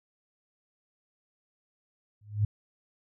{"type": "tone with exponential growth", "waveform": "sine", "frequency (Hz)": 104.5, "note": "G#2", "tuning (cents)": 11, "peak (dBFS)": -19, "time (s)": [2.21, 2.45], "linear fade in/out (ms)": 5, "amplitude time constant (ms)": 51, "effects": []}